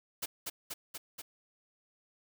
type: noise with echo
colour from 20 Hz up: white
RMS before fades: -36 dBFS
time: 0.22-0.26 s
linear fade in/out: 10 ms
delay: 240 ms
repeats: 4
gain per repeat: -2 dB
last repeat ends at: 1.22 s
effects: none